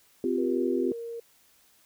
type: chord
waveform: sine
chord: C suspended fourth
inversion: none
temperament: equal with one note detuned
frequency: 258.2 / 349.2 / 392 Hz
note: C4 / F4 / G4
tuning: -23 / 0 / 0 cents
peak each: -29 / -28 / -29 dBFS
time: 0.24-0.92 s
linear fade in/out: 2 ms
type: tone with pitch glide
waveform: sine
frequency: 474.8 to 465.3 Hz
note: A#4 to A#4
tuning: +32 to -3 cents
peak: -34 dBFS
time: 0.38-1.2 s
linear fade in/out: 5 ms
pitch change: -35 cents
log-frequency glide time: 0.74-0.97 s
effects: white hiss -62 dBFS RMS until 1.85 s